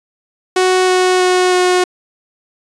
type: tone with pitch steps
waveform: sawtooth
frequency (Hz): 370 / 367.7 / 365.3 / 363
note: F#4 / F#4 / F#4 / F#4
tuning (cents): 0 / -11 / -22 / -33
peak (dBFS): -6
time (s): 0.56-1.84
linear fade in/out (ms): 5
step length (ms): 320
effects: resampled to 22050 Hz